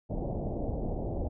pink low-pass noise, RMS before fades -33 dBFS, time 0.09-1.29 s, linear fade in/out 20 ms, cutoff 740 Hz, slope 48 dB/octave, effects none

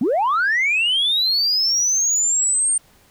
sine linear sweep, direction up, 202.1 to 8810 Hz, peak -14 dBFS, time 0.01-2.78 s, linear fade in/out 5 ms, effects tanh soft clip ceiling -13 dBFS + pink hiss -54 dBFS RMS until 3.1 s

